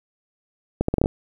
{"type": "accelerating click train", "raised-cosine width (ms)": 2, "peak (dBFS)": -6, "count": 7, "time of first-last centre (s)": [0.81, 1.059], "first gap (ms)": 74, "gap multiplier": 0.76, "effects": ["8-bit"]}